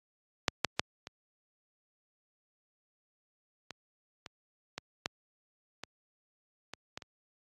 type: clicks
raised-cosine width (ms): 0.2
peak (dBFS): -6 / -7 / -7 / -24 / -24 / -25 / -19 / -13 / -22 / -23 / -21 / -29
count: 12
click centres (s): 0.482 / 0.647 / 0.795 / 1.071 / 3.707 / 4.262 / 4.78 / 5.059 / 5.836 / 6.736 / 6.975 / 7.022
effects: high-pass 80 Hz 12 dB/octave + AAC 32 kbps